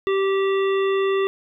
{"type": "harmonic tone", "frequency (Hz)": 389.4, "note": "G4", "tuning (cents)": -12, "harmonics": [1, 3, 5, 7, 9], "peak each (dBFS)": [-18, -28, -32, -35, -37], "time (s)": [0.07, 1.27], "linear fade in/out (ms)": 0, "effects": ["10-bit"]}